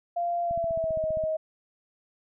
sine tone with pitch glide, 692 to 630.9 Hz, F5 to D#5, -16 to +24 cents, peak -25 dBFS, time 0.16-1.37 s, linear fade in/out 10 ms, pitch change -160 cents, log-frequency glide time 0.43-1.02 s
click train, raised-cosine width 5 ms, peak -28 dBFS, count 12, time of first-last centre 0.51-1.238 s, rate 15.1 Hz
effects none

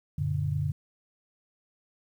sine chord, Gb augmented, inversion none, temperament just, 92.5 / 115.62 / 144.53 Hz, Gb2 / Bb2 / D3, 0 / -14 / -27 cents, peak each -31 / -34 / -28 dBFS, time 0.18-0.72 s, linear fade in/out 5 ms, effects 10-bit

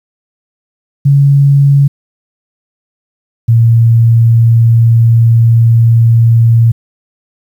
sine tone pair in turn, 140.2 / 115.35 Hz, C#3 / A#2, +20 / -18 cents, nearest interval minor third, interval 338 cents, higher first, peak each -3 dBFS, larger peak neither, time 1.05-1.88 / 3.48-6.72 s, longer second, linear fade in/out 10 ms, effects 7-bit

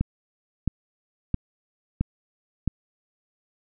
click train, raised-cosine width 5 ms, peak -10 dBFS, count 5, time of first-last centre 0.01-2.677 s, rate 1.5 Hz, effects none

